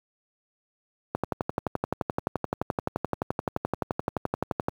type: click train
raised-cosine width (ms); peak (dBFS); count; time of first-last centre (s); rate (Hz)
1; -11; 42; 1.15-4.684; 11.6
effects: high-pass 80 Hz 12 dB/octave + 8-bit